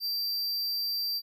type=tone with amplitude modulation; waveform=square; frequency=4699 Hz; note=D8; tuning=in tune; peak=-28 dBFS; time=0-1.22 s; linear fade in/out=50 ms; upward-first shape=sine; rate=234 Hz; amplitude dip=25%; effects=none